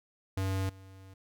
square tone with level steps, 95.7 Hz, G2, 41 cents flat, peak -30 / -50 dBFS, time 0.37-1.14 s, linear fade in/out 5 ms, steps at 0.69 s, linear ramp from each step 5 ms, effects none

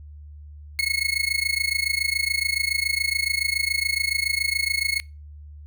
30% pulse tone with amplitude modulation, 2179 Hz, C#7, 30 cents flat, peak -15 dBFS, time 0.79-5 s, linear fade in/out 0 ms, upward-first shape sine, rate 27.1 Hz, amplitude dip 90%, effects noise-tail reverb RT60 0.3 s tail -26 dB re dry + added 74 Hz sine -39 dBFS peak until 5.66 s

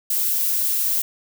violet noise, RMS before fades -21 dBFS, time 0.1-1.02 s, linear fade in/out 5 ms, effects none

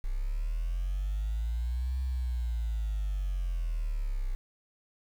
sine linear two-way sweep, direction up then down, 30.87 to 65.41 to 30.87 Hz, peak -27 dBFS, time 0.04-4.35 s, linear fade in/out 0 ms, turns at 2 s, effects tanh soft clip ceiling -25 dBFS + 9-bit

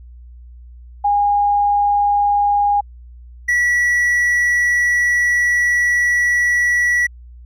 sine / triangle tone pair in turn, 817 / 1943.2 Hz, G#5 / B6, -29 / -29 cents, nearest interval octave + minor third, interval 1500 cents, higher second, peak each -12 / -11 dBFS, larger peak second, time 1.04-2.81 / 3.48-7.07 s, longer second, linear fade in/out 10 ms, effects added 60 Hz sine -36 dBFS peak until 7.45 s

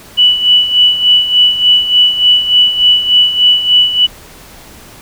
sine tone with tremolo, 2960 Hz, F#7, in tune, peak -3 dBFS, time 0.17-4.07 s, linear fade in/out 20 ms, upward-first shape sine, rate 3.4 Hz, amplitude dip 70%, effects pink hiss -36 dBFS RMS until 5.01 s

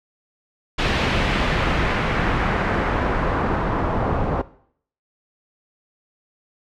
pink noise with low-pass filter sweep, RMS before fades -21 dBFS, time 0.78-4.42 s, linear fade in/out 10 ms, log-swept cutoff 3200 to 890 Hz, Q 1.2, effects noise-tail reverb RT60 0.6 s tail -18 dB re dry

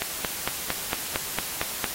click train, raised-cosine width 0.3 ms, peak -8 dBFS, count 9, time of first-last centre 0.02-1.842 s, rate 4.39 Hz, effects white hiss -33 dBFS RMS until 1.94 s + AAC 48 kbps

